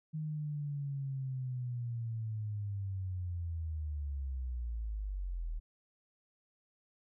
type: linear sweep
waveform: sine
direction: down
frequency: 156.6 to 38.34 Hz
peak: -35 dBFS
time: 0.13-5.6 s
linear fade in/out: 20 ms
effects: none